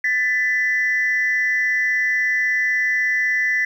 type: tone pair together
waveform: sine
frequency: 1760 / 1996.3 Hz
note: A6 / B6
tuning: 0 / +18 cents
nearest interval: major second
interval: 218 cents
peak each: -19 / -18 dBFS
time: 0.04-3.65 s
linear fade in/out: 5 ms
effects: tanh soft clip ceiling -11 dBFS + 9-bit